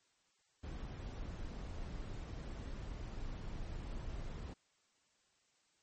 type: noise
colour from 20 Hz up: brown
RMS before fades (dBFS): -44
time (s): 0.63-4.54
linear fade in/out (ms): 10
effects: white hiss -75 dBFS RMS until 5.82 s + MP3 32 kbps